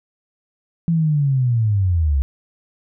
sine linear sweep, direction down, 169.9 to 65 Hz, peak -14 dBFS, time 0.88-2.22 s, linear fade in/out 0 ms, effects none

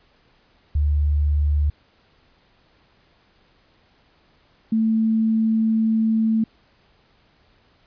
sine tone pair in turn, 73.6 / 221.9 Hz, D2 / A3, +4 / +15 cents, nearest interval octave + perfect fifth, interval 1911 cents, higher second, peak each -16 dBFS, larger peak neither, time 0.75-1.7 / 4.72-6.44 s, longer second, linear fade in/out 5 ms, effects pink hiss -59 dBFS RMS until 7.86 s + resampled to 11025 Hz

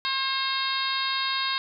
harmonic tone, 535 Hz, C5, 38 cents sharp, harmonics 2 / 3 / 4 / 5 / 6 / 7 / 8 / 9, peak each -30 / -33 / -35 / -36 / -36 / -30 / -33 / -36 dBFS, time 0.05-1.58 s, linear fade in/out 0 ms, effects none

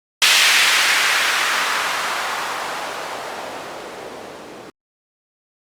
violet noise with low-pass filter sweep, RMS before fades -20 dBFS, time 0.22-4.7 s, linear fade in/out 0 ms, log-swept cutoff 2600 to 370 Hz, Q 1.2, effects Opus 48 kbps

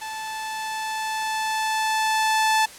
sawtooth tone with level ramp, 875 Hz, A5, 10 cents flat, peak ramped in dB -27 to -13 dBFS, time 0.01-2.66 s, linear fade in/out 10 ms, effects white hiss -42 dBFS RMS until 2.78 s + low-pass 10000 Hz 12 dB/octave

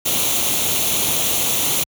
white noise with comb filter, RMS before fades -19 dBFS, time 0.05-1.84 s, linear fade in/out 10 ms, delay 0.3 ms, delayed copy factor +0.65, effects high-pass 60 Hz 12 dB/octave

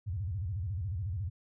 sine tone with vibrato, 92.5 Hz, F#2, in tune, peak -32 dBFS, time 0.06-1.3 s, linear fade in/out 20 ms, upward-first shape square, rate 14 Hz, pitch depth 230 cents each way, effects none

